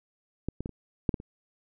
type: clicks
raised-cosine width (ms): 3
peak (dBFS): -17 / -21 / -20 / -30 / -10 / -16 / -29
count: 7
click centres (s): 0.486 / 0.606 / 0.659 / 0.693 / 1.092 / 1.142 / 1.201
effects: none